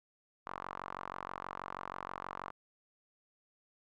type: tone with band-pass filter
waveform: sawtooth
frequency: 46.25 Hz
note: F#1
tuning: in tune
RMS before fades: -44 dBFS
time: 0.46-2.51 s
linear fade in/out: 10 ms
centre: 1100 Hz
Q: 3.4
effects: none